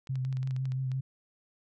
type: clicks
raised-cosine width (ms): 0.2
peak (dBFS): -32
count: 12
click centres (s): 0.072 / 0.156 / 0.25 / 0.327 / 0.37 / 0.43 / 0.474 / 0.509 / 0.564 / 0.655 / 0.72 / 0.917
type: tone with vibrato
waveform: sine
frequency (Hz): 130.81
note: C3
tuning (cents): 0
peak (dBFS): -29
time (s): 0.09-1.01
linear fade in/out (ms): 10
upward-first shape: sine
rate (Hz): 5.9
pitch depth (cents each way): 29
effects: none